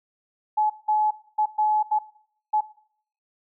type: tone bursts at uneven times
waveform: sine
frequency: 853 Hz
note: G#5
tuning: 46 cents sharp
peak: -18 dBFS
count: 6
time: 0.57-0.7 / 0.88-1.11 / 1.38-1.46 / 1.58-1.83 / 1.91-1.99 / 2.53-2.61 s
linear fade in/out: 10 ms
effects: noise-tail reverb RT60 0.6 s tail -18 dB re dry